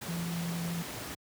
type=tone in noise; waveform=sine; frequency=170 Hz; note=F3; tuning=46 cents flat; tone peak=-32 dBFS; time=0.08-0.83 s; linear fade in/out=10 ms; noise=pink; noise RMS=-40 dBFS; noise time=0.01-1.15 s; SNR=+5 dB; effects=high-pass 100 Hz 12 dB/octave